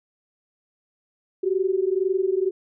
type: tone pair together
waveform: sine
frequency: 370 / 392 Hz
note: F#4 / G4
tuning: 0 / 0 cents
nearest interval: minor second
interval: 100 cents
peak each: -22 / -23 dBFS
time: 1.43-2.51 s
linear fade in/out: 10 ms
effects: none